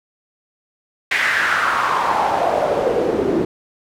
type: noise with band-pass filter sweep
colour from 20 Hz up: pink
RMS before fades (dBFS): -18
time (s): 1.11-3.45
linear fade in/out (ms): 5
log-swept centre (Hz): 2100 to 320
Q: 4
effects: none